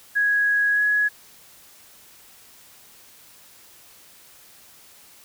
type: tone with pitch glide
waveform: sine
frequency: 1661.2 to 1679.5 Hz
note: G#6 to G#6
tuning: 0 to +19 cents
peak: -17 dBFS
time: 0.15-1.09 s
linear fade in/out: 20 ms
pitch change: +19 cents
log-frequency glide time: 0.72-0.82 s
effects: white hiss -50 dBFS RMS until 5.24 s